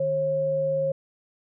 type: tone pair together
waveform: sine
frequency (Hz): 152.9 / 541.6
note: D#3 / C#5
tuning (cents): -30 / -40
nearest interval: octave + minor seventh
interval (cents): 2190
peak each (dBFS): -33 / -22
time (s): 0-0.92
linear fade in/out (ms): 5
effects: none